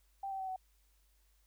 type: tone with pitch steps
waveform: sine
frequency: 784 / 772.3 / 760.8 / 749.5 Hz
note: G5 / G5 / F#5 / F#5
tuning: 0 / -26 / +48 / +22 cents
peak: -37 dBFS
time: 0.23-0.562 s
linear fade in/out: 5 ms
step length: 83 ms
effects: added 50 Hz sine -68 dBFS peak until 1.46 s + white hiss -75 dBFS RMS until 1.46 s